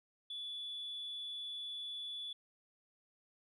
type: tone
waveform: sine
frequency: 3444 Hz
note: A7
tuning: 38 cents flat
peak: -40 dBFS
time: 0.3-2.33 s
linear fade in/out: 5 ms
effects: tanh soft clip ceiling -37 dBFS